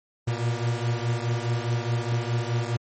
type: beating tone pair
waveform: 45% pulse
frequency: 116.54 / 121.34 Hz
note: A#2 / B2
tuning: 0 / -30 cents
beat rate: 4.8 Hz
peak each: -26 / -28 dBFS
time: 0.27-2.77 s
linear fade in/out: 10 ms
effects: MP3 32 kbps